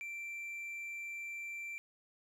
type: tone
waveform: triangle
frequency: 2349 Hz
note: D7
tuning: in tune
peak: -39 dBFS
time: 0.01-1.78 s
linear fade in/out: 0 ms
effects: none